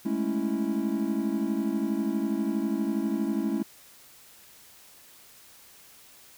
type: chord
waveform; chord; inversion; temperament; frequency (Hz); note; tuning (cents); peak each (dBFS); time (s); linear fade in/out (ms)
triangle; A major seventh; third; equal; 207.7 / 220 / 277.2 / 329.6; G#3 / A3 / C#4 / E4; 0 / 0 / 0 / 0; -29; 0.05-3.63; 10
effects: white hiss -53 dBFS RMS until 6.37 s